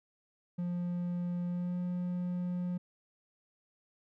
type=tone with pitch glide; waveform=triangle; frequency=175.9 to 178.36 Hz; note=F3 to F3; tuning=+13 to +37 cents; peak=-30 dBFS; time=0.58-2.78 s; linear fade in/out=10 ms; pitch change=+24 cents; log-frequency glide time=1.47-1.77 s; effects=none